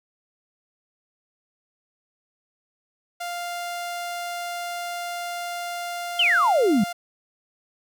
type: tone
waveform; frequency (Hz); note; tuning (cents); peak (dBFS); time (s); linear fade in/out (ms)
sawtooth; 698.5; F5; 0; -25; 3.2-6.93; 10
type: exponential sweep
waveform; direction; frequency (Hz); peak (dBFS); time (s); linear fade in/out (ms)
sine; down; 3221 to 185; -16; 6.19-6.84; 5
effects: none